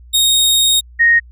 sawtooth / sine tone pair in turn, 3729 / 1864.5 Hz, A#7 / A#6, 0 / 0 cents, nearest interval octave, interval 1200 cents, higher first, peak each -7 dBFS, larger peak neither, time 0.13-0.81 / 0.99-1.2 s, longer first, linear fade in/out 20 ms, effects added 60 Hz sine -37 dBFS peak until 1.31 s

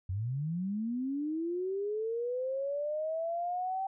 sine linear sweep, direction up, 87.31 to 777 Hz, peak -31 dBFS, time 0.09-3.87 s, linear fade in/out 5 ms, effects none

